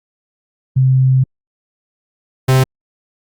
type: tone pair in turn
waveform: sine / 45% pulse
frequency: 130.81 / 130.81 Hz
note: C3 / C3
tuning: 0 / 0 cents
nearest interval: unison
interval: 0 cents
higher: neither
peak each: -8 dBFS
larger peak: neither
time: 0.76-1.24 / 2.48-2.64 s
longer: first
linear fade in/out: 10 ms
effects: Opus 32 kbps